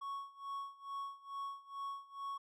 triangle tone with tremolo, 1108.7 Hz, C#6, in tune, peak -37 dBFS, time 0.01-2.38 s, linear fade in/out 10 ms, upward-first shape sine, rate 2.3 Hz, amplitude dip 90%, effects none

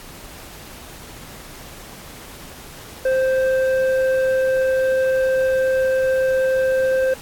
square tone with low-pass filter, 523 Hz, C5, 1 cent flat, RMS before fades -18 dBFS, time 3.05-7.14 s, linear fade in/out 5 ms, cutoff 1200 Hz, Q 1.6, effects pink hiss -39 dBFS RMS until 7.21 s + AAC 64 kbps

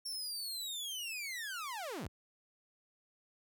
sawtooth linear sweep, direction down, 5480 to 31.63 Hz, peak -36 dBFS, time 0.05-2.08 s, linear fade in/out 10 ms, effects none

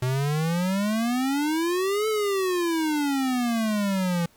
square exponential two-way sweep, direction up then down, 124.3 to 440 to 167.8 Hz, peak -23 dBFS, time 0.02-4.26 s, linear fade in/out 5 ms, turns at 2.08 s, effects pink hiss -59 dBFS RMS until 4.36 s

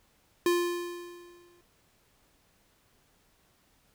square tone with exponential decay, 349.2 Hz, F4, in tune, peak -22 dBFS, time 0.46-1.61 s, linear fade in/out 2 ms, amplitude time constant 250 ms, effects pink hiss -67 dBFS RMS until 3.94 s

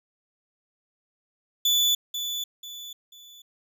35% pulse tone with echo, 3474 Hz, A7, 23 cents flat, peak -17 dBFS, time 1.65-1.95 s, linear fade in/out 5 ms, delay 490 ms, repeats 3, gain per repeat -9 dB, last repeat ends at 3.42 s, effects none

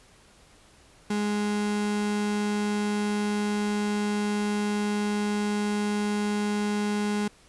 35% pulse tone, 207.7 Hz, G#3, in tune, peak -23 dBFS, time 1.1-7.28 s, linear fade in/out 5 ms, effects pink hiss -56 dBFS RMS until 7.48 s + resampled to 24000 Hz

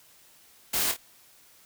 white noise with echo, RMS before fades -27 dBFS, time 0.73-0.92 s, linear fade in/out 10 ms, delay 25 ms, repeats 2, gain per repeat -7 dB, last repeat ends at 0.97 s, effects white hiss -57 dBFS RMS until 1.65 s

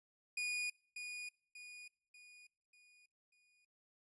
40% pulse tone with echo, 2456 Hz, D#7, 23 cents flat, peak -36 dBFS, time 0.37-0.7 s, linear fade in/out 5 ms, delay 590 ms, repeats 5, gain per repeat -7 dB, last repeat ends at 3.65 s, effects noise-tail reverb RT60 0.5 s tail -24 dB re dry + resampled to 22050 Hz

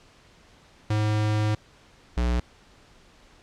square tone pair in turn, 106.7 / 60.23 Hz, G#2 / B1, +47 / -43 cents, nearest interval minor seventh, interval 990 cents, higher first, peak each -22 dBFS, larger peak neither, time 0.9-1.55 / 2.17-2.4 s, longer first, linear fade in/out 5 ms, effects pink hiss -55 dBFS RMS until 3.42 s + low-pass 6000 Hz 12 dB/octave

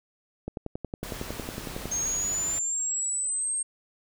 click train, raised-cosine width 2 ms, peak -19 dBFS, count 16, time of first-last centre 0.48-1.856 s, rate 10.9 Hz
pink noise, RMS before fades -39 dBFS, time 1.03-2.59 s, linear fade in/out 5 ms
sine linear sweep, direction up, 6410 to 8510 Hz, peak -26 dBFS, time 1.91-3.63 s, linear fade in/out 10 ms
effects none

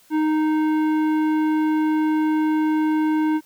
sine tone with tanh clipping, 310 Hz, D#4, 6 cents flat, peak -19 dBFS, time 0.1-3.41 s, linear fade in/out 50 ms, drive 13 dB, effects white hiss -55 dBFS RMS until 3.45 s

